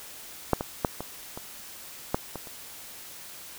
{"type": "clicks", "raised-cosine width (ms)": 1, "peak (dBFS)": [-6, -15, -8, -19, -22, -9, -20, -29], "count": 8, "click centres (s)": [0.533, 0.609, 0.848, 1.006, 1.375, 2.145, 2.357, 2.472], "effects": ["white hiss -44 dBFS RMS until 3.58 s"]}